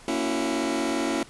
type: chord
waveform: sawtooth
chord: F# dominant seventh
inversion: first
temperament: just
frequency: 231.2 / 277.5 / 333 / 370 Hz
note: A#3 / C#4 / E4 / F#4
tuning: -14 / +2 / +18 / 0 cents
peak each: -28 / -24 / -24 / -30 dBFS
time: 0.08-1.23 s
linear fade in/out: 2 ms
effects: pink hiss -49 dBFS RMS until 1.29 s + resampled to 24000 Hz